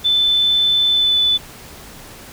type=tone with pitch glide; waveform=sine; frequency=3520 to 3490 Hz; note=A7 to A7; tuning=0 to -15 cents; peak=-12 dBFS; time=0.04-1.38 s; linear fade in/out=20 ms; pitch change=-15 cents; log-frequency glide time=0.91-1.19 s; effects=pink hiss -38 dBFS RMS until 2.32 s